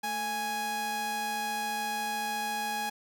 sawtooth tone pair together, 221.5 / 830.6 Hz, A3 / G#5, +12 / 0 cents, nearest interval octave + major seventh, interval 2288 cents, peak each -38 / -27 dBFS, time 0.03-2.9 s, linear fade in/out 10 ms, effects none

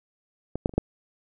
clicks, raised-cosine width 2 ms, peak -16 / -7 / -28 / -27 / -7 dBFS, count 5, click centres 0.556 / 0.659 / 0.694 / 0.738 / 0.78 s, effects none

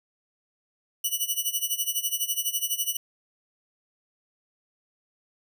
5% pulse tone with tremolo, 2952 Hz, F#7, 5 cents flat, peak -14 dBFS, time 1.04-2.97 s, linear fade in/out 5 ms, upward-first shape sine, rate 12 Hz, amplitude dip 85%, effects none

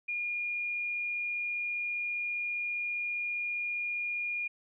sine tone, 2425 Hz, D#7, 45 cents flat, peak -31 dBFS, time 0.08-4.48 s, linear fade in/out 10 ms, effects none

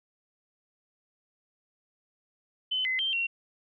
sine tone with pitch steps, 3040 / 2042 / 3144 / 2738 Hz, F#7 / C7 / G7 / F7, +46 / -43 / +4 / -35 cents, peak -26 dBFS, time 2.71-3.27 s, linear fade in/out 10 ms, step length 140 ms, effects none

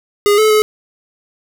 square tone with pitch steps, 410.4 / 432.7 / 427.5 Hz, G#4 / A4 / A4, -21 / -29 / -50 cents, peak -9 dBFS, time 0.26-0.62 s, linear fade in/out 0 ms, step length 120 ms, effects none

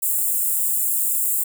white high-pass noise, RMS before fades -21 dBFS, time 0.02-1.44 s, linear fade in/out 10 ms, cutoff 7300 Hz, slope 96 dB/octave, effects none

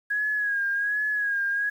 sine tone with vibrato, 1655 Hz, G#6, 6 cents flat, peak -23 dBFS, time 0.1-1.7 s, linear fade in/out 10 ms, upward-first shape sine, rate 1.3 Hz, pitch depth 52 cents each way, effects 9-bit

